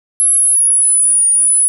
sine linear two-way sweep, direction down then up, 11020 to 9520 to 10280 Hz, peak -8 dBFS, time 0.2-1.68 s, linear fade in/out 0 ms, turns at 1.29 s, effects none

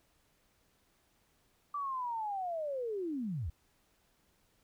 sine linear sweep, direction down, 1174.7 to 62.8 Hz, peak -34 dBFS, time 1.74-3.5 s, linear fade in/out 5 ms, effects pink hiss -72 dBFS RMS until 4.63 s

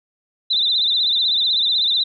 sine tone with vibrato, 3788 Hz, A#7, 27 cents sharp, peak -15 dBFS, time 0.5-2.04 s, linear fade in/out 10 ms, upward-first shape sine, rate 16 Hz, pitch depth 120 cents each way, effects none

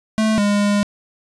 square tone pair in turn, 218.2 / 204.5 Hz, A3 / G#3, -14 / -26 cents, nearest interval minor second, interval 112 cents, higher first, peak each -15 dBFS, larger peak neither, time 0.18-0.38 / 0.38-0.83 s, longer second, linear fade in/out 0 ms, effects resampled to 22050 Hz + 9-bit

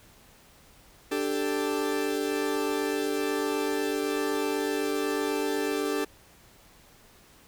40% pulse chord, D suspended fourth, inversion none, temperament equal, 293.7 / 392 / 440 Hz, D4 / G4 / A4, 0 / 0 / 0 cents, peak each -30 dBFS, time 1.11-6.05 s, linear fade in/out 10 ms, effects pink hiss -56 dBFS RMS until 7.47 s

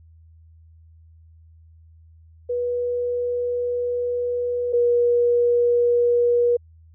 sine tone pair in turn, 487.1 / 480.1 Hz, B4 / B4, -24 / -49 cents, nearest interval unison, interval 25 cents, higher first, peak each -21 / -15 dBFS, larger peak second, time 2.49-4.73 / 4.73-6.57 s, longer first, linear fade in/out 10 ms, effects added 81 Hz sine -47 dBFS peak until 6.94 s

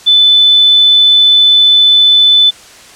sine tone, 3505 Hz, A7, 7 cents flat, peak -3 dBFS, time 0.06-2.51 s, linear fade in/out 20 ms, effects white hiss -36 dBFS RMS until 2.95 s + low-pass 8000 Hz 12 dB/octave

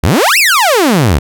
sawtooth exponential two-way sweep, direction up then down, 61.9 to 2794 to 61.9 Hz, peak -3 dBFS, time 0.03-1.19 s, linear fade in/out 10 ms, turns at 0.38 s, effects none

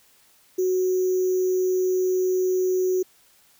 sine tone with sample-and-hold, 369.3 Hz, F#4, 3 cents flat, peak -19 dBFS, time 0.58-3.03 s, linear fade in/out 10 ms, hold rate 6300 Hz, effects white hiss -58 dBFS RMS until 3.59 s

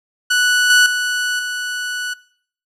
sawtooth tone with level steps, 1479 Hz, F#6, 1 cent flat, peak -9 / -5 / -14 / -18 dBFS, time 0.3-2.14 s, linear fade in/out 10 ms, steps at 0.7 / 0.86 / 1.39 s, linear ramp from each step 2 ms, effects noise-tail reverb RT60 0.6 s tail -21 dB re dry + low-pass 10000 Hz 12 dB/octave

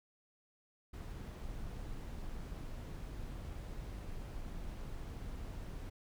brown noise, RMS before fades -44 dBFS, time 0.93-5.9 s, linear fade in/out 10 ms, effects none

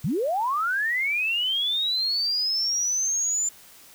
sine linear sweep, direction up, 116.54 to 7170 Hz, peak -22 dBFS, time 0.04-3.49 s, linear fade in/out 5 ms, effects white hiss -50 dBFS RMS until 3.94 s

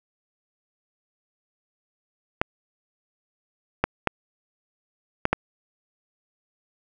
clicks, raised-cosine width 0.5 ms, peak -4 dBFS, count 5, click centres 2.415 / 3.84 / 4.073 / 5.254 / 5.33 s, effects none

